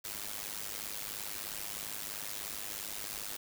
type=noise with amplitude modulation; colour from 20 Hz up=white; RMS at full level=-37 dBFS; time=0.04-3.37 s; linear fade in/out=10 ms; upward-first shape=sine; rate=103 Hz; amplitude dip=85%; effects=none